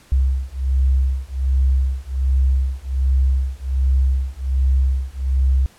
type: beating tone pair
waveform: sine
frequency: 65.41 / 66.71 Hz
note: C2 / C2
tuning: 0 / +34 cents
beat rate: 1.3 Hz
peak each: -18 dBFS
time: 0.12-5.66 s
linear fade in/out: 0 ms
effects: pink hiss -50 dBFS RMS until 5.78 s + low-pass 12000 Hz 12 dB/octave

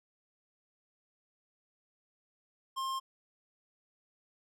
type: tone with hard clipping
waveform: sine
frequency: 1062 Hz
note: C6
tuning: 25 cents sharp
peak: -35 dBFS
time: 2.76-3 s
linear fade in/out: 20 ms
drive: 16 dB
effects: none

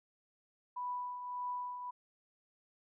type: tone with tremolo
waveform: sine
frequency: 987.8 Hz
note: B5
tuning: in tune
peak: -35 dBFS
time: 0.76-1.91 s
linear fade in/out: 10 ms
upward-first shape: triangle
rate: 1.7 Hz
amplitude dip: 55%
effects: none

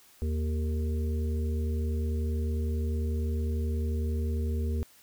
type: harmonic tone with a mistuned harmonic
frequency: 77.78 Hz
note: D#2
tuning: in tune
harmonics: 1 / 3 / 5 / 6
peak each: -27 / -37 / -41 / -43 dBFS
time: 0.22-4.83 s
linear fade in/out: 0 ms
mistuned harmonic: 6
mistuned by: -25 cents
effects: white hiss -58 dBFS RMS until 5.02 s

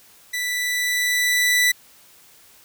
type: tone with level ramp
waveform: sawtooth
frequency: 1975.5 Hz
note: B6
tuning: in tune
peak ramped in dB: -20 to -11 dBFS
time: 0.33-1.72 s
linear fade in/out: 10 ms
effects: white hiss -51 dBFS RMS until 2.64 s

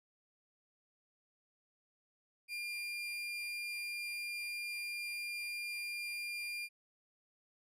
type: tone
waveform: 35% pulse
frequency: 2401 Hz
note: D7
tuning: 38 cents sharp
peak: -37 dBFS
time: 2.48-6.69 s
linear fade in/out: 50 ms
effects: resampled to 32000 Hz

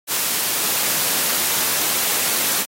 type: noise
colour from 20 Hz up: white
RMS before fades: -20 dBFS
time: 0.07-2.66 s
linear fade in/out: 50 ms
effects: high-pass 150 Hz 12 dB/octave + AAC 48 kbps

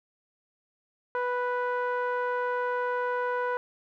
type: tone with low-pass filter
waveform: sawtooth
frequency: 493.4 Hz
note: B4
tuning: 2 cents flat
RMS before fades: -29 dBFS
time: 1.15-3.57 s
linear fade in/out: 0 ms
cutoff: 1300 Hz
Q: 2.8
effects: none

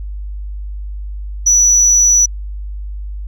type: tone with amplitude modulation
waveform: sine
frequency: 5910 Hz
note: F#8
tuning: 3 cents flat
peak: -4 dBFS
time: 1.46-2.26 s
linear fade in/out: 10 ms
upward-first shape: sine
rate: 178 Hz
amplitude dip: 25%
effects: tanh soft clip ceiling -5 dBFS + added 50 Hz sine -22 dBFS peak until 3.27 s

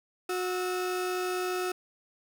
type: tone pair together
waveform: 35% pulse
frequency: 364.4 / 1301 Hz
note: F#4 / E6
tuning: -26 / -23 cents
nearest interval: octave + minor seventh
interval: 2203 cents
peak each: -28 / -35 dBFS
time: 0.29-1.72 s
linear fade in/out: 5 ms
effects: none

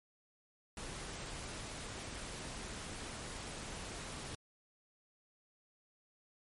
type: noise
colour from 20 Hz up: pink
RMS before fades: -45 dBFS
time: 0.77-4.35 s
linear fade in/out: 2 ms
effects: MP3 48 kbps

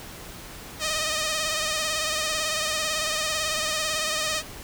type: tone with vibrato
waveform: 5% pulse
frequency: 622.3 Hz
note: D#5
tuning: in tune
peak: -13 dBFS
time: 0.79-4.43 s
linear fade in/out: 50 ms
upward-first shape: sine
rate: 18 Hz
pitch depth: 45 cents each way
effects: pink hiss -41 dBFS RMS until 4.63 s

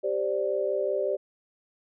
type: chord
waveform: sine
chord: G suspended fourth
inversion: none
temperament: just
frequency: 392 / 522.7 / 588 Hz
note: G4 / C5 / D5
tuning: 0 / -2 / +2 cents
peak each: -29 / -30 / -28 dBFS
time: 0.03-1.17 s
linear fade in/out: 20 ms
effects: none

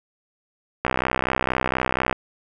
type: click train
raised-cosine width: 0.5 ms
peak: -5 dBFS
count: 83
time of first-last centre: 0.85-2.127 s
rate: 64.2 Hz
effects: none

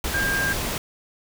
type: tone in noise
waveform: sine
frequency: 1602 Hz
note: G6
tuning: 37 cents sharp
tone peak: -22 dBFS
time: 0.14-0.53 s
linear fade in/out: 2 ms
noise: pink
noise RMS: -27 dBFS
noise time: 0.04-0.78 s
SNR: +2 dB
effects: none

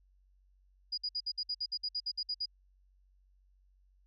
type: tone bursts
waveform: sine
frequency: 4896 Hz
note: D#8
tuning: 29 cents flat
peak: -32 dBFS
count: 14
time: 0.92-2.459 s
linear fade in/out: 10 ms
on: 57 ms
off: 57 ms
effects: added 47 Hz sine -64 dBFS peak until 4.06 s

